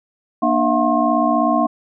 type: tone cluster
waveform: sine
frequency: 235.6 / 298.6 / 664 / 720 / 1070 Hz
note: A#3 / D4 / E5 / F#5 / C6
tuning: +19 / +29 / +12 / -47 / +38 cents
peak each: -20 dBFS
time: 0.42-1.67 s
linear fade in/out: 10 ms
effects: none